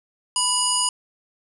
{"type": "harmonic tone with a mistuned harmonic", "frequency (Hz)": 987.8, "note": "B5", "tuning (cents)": 0, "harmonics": [1, 3, 5, 7, 9, 10], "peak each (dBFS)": [-26, -26, -26, -26, -26, -26], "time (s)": [0.36, 0.89], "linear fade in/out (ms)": 2, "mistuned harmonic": 3, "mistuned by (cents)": -32, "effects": []}